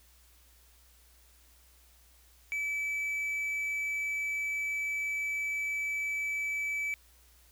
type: tone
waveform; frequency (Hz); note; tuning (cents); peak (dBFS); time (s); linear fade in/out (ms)
triangle; 2303; D7; -34; -29; 2.52-6.94; 0
effects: added 60 Hz sine -61 dBFS peak until 7.51 s + white hiss -63 dBFS RMS until 7.51 s